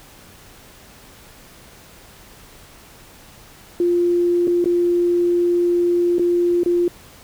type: tone with dropouts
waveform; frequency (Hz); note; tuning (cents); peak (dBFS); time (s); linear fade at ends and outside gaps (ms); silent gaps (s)
sine; 349.2; F4; 0; -14; 3.8-6.88; 2; 4.472-4.477 / 4.643-4.657 / 6.184-6.194 / 6.634-6.66
effects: pink hiss -45 dBFS RMS until 7.23 s